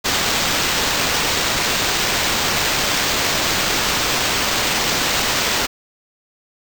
violet noise with sample-and-hold, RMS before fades -19 dBFS, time 0.04-5.67 s, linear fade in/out 20 ms, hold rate 11025 Hz, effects none

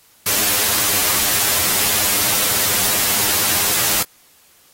white noise with comb filter, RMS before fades -17 dBFS, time 0.26-4.03 s, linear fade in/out 5 ms, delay 9.8 ms, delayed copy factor +0.95, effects white hiss -52 dBFS RMS until 4.73 s + AAC 48 kbps

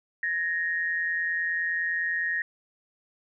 sine tone pair together, 1694.8 / 1864.7 Hz, G#6 / A#6, +35 / 0 cents, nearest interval major second, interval 165 cents, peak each -32 / -26 dBFS, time 0.23-2.42 s, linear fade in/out 2 ms, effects none

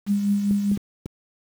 sine tone with tremolo, 202.4 Hz, G#3, 44 cents flat, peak -16 dBFS, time 0.06-0.78 s, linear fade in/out 50 ms, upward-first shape triangle, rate 4.9 Hz, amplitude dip 55%
clicks, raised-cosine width 3 ms, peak -18 dBFS, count 4, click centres 0.51 / 0.715 / 0.773 / 1.059 s
effects high-pass 60 Hz 12 dB/octave + 7-bit

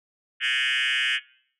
sine tone with frequency modulation, 2349 Hz, D7, in tune, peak -19 dBFS, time 0.4-1.2 s, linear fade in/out 50 ms, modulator 131 Hz, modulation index 5.9, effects noise-tail reverb RT60 0.6 s tail -22 dB re dry + tanh soft clip ceiling -20 dBFS

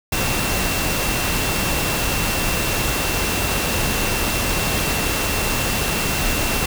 sine tone in noise, 2700 Hz, E7, 41 cents sharp, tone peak -28 dBFS, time 0.12-6.66 s, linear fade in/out 5 ms, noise pink, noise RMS -21 dBFS, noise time 0.12-6.66 s, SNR -10 dB, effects none

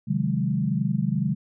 sine chord, Ab dominant seventh, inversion first, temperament equal with one note detuned, 133.95 / 155.56 / 185 / 207.7 Hz, C3 / Eb3 / Gb3 / Ab3, +41 / 0 / 0 / 0 cents, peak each -27 dBFS, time 0.07-1.35 s, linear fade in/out 20 ms, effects none

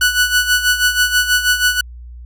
sawtooth tone with tremolo, 1480 Hz, F#6, in tune, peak -6 dBFS, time 0.01-1.81 s, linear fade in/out 5 ms, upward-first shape sine, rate 6.2 Hz, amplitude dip 70%, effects added 60 Hz sine -31 dBFS peak until 2.25 s

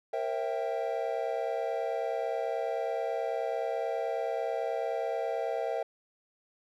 triangle chord, C dominant seventh, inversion third, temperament equal with one note detuned, 466.2 / 535.5 / 659.3 / 784 Hz, Bb4 / C5 / E5 / G5, 0 / +40 / 0 / 0 cents, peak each -33 / -34 / -32 / -35 dBFS, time 0.13-5.83 s, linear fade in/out 5 ms, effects none

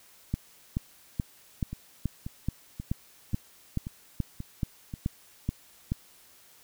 two click trains, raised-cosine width 5 ms, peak -23 / -15 dBFS, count 7 / 14, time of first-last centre 1.73-4.939 / 0.34-5.919 s, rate 1.87 / 2.33 Hz, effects white hiss -57 dBFS RMS until 6.63 s

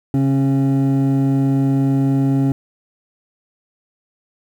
triangle tone pair together, 136.2 / 272.4 Hz, C#3 / C#4, -30 / -30 cents, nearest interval octave, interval 1200 cents, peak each -12 dBFS, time 0.14-2.52 s, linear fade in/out 2 ms, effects tanh soft clip ceiling -10 dBFS + 8-bit

